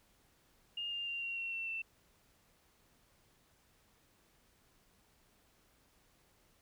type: tone with pitch steps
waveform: sine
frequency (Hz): 2829 / 2803 / 2777 / 2752 / 2726 / 2701 / 2676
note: F7 / F7 / F7 / F7 / F7 / E7 / E7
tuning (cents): +22 / +6 / -10 / -26 / -43 / +42 / +25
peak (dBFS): -37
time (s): 0.77-1.82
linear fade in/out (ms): 5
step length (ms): 150
effects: pink hiss -70 dBFS RMS until 6.61 s